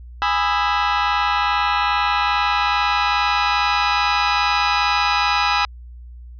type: chord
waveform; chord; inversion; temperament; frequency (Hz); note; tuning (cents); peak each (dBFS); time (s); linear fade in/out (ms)
sawtooth; E major seventh; first; just; 824.1 / 988.9 / 1236.1 / 1318.5; G#5 / B5 / D#6 / E6; -14 / +2 / -12 / 0; -17 / -18 / -20 / -18; 0.22-5.65; 0
effects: added 60 Hz sine -35 dBFS peak until 6.39 s + resampled to 11025 Hz